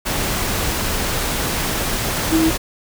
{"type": "tone in noise", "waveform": "sine", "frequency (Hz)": 321.9, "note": "E4", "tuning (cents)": -41, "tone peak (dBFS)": -13, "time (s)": [2.31, 2.51], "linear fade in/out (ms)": 20, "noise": "pink", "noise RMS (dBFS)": -21, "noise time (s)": [0.05, 2.58], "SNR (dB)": 5, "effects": []}